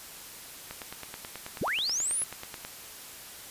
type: click train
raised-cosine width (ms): 0.3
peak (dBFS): -22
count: 19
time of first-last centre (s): 0.71-2.65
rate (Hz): 9.28
type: linear sweep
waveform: sine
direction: up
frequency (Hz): 50.2 to 10870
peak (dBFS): -27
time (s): 1.61-2.24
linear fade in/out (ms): 5
effects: white hiss -45 dBFS RMS until 3.5 s + resampled to 32000 Hz